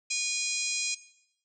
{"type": "harmonic tone with a mistuned harmonic", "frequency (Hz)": 816, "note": "G#5", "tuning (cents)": -31, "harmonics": [3, 4, 5, 6, 7, 8, 9, 10], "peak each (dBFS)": [-32, -44, -37, -36, -39, -35, -37, -40], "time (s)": [0.1, 0.95], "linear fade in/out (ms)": 10, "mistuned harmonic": 6, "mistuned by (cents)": 39, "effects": ["noise-tail reverb RT60 0.8 s tail -18 dB re dry"]}